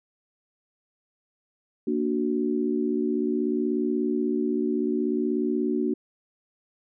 sine chord, Bb augmented, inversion none, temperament equal, 233.1 / 293.7 / 370 Hz, Bb3 / D4 / F#4, 0 / 0 / 0 cents, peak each -27 dBFS, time 1.87-5.94 s, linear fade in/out 5 ms, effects none

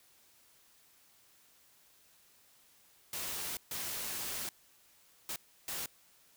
white noise bursts at uneven times, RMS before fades -39 dBFS, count 4, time 3.13-3.57 / 3.71-4.49 / 5.29-5.36 / 5.68-5.86 s, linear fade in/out 2 ms, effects white hiss -65 dBFS RMS until 6.36 s

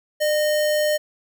sine tone with sample-and-hold, 603 Hz, D5, 46 cents sharp, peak -17 dBFS, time 0.2-0.98 s, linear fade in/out 20 ms, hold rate 2450 Hz, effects none

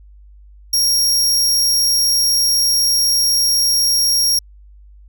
sawtooth tone, 5588 Hz, F8, in tune, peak -10 dBFS, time 0.73-4.39 s, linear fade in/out 5 ms, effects added 50 Hz sine -40 dBFS peak until 5.08 s

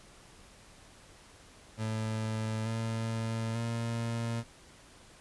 30% pulse tone with pitch steps, 110 / 112.96 / 116 Hz, A2 / A2 / A#2, 0 / +46 / -8 cents, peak -29 dBFS, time 1.77-4.44 s, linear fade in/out 50 ms, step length 890 ms, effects pink hiss -56 dBFS RMS until 5.2 s + resampled to 24000 Hz

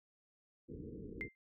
white low-pass noise, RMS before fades -48 dBFS, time 0.68-1.29 s, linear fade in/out 20 ms, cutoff 470 Hz, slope 96 dB/octave
sine tone with exponential decay, 2093 Hz, C7, in tune, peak -35 dBFS, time 1.21-1.35 s, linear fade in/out 0 ms, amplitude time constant 29 ms
effects none

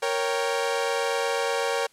sawtooth chord, G diminished, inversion first, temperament equal, 466.2 / 554.4 / 784 Hz, Bb4 / Db5 / G5, 0 / 0 / 0 cents, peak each -23 / -24 / -27 dBFS, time 0.02-1.87 s, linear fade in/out 10 ms, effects white hiss -59 dBFS RMS until 1.92 s + low-pass 9000 Hz 12 dB/octave

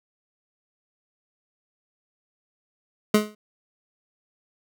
25% pulse tone with exponential decay, 211.6 Hz, G#3, 33 cents sharp, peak -9 dBFS, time 3.14-3.35 s, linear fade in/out 5 ms, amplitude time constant 44 ms, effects none

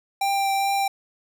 square tone with vibrato, 788 Hz, G5, 9 cents sharp, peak -21 dBFS, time 0.21-0.88 s, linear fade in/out 5 ms, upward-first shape triangle, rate 2.4 Hz, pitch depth 12 cents each way, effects none

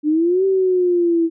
sine exponential two-way sweep, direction up then down, 293.7 to 388.2 to 327 Hz, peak -13 dBFS, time 0.03-1.3 s, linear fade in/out 50 ms, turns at 0.45 s, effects none

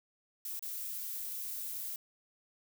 violet noise with dropouts, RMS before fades -40 dBFS, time 0.45-1.96 s, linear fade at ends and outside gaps 2 ms, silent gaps 0.593-0.625 s, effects none

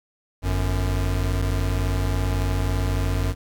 square tone pair together, 49 / 92.5 Hz, G1 / F#2, 0 / 0 cents, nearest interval major seventh, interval 1100 cents, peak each -24 dBFS, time 0.42-3.35 s, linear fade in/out 50 ms, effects 9-bit

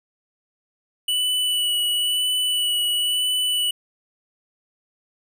square tone with vibrato, 2960 Hz, F#7, in tune, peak -20 dBFS, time 1.08-3.71 s, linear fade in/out 5 ms, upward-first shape sine, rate 0.99 Hz, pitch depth 16 cents each way, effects none

